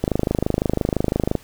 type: click train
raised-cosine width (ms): 2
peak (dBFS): -5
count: 35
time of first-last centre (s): 0.04-1.353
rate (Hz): 25.9
effects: pink hiss -48 dBFS RMS until 1.43 s